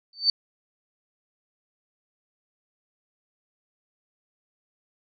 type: tone with exponential growth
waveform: sine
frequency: 4555 Hz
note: C#8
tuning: 46 cents sharp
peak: -13 dBFS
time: 0.13-0.3 s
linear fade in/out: 2 ms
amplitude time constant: 35 ms
effects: none